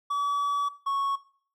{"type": "tone pair in turn", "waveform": "triangle", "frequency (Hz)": [1143, 1106.6], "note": ["D6", "C#6"], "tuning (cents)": [-47, -3], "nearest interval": "minor second", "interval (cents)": 56, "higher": "first", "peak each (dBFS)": [-23, -23], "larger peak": "neither", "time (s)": [[0.1, 0.69], [0.86, 1.16]], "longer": "first", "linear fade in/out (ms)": 10, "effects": ["noise-tail reverb RT60 0.5 s tail -17 dB re dry"]}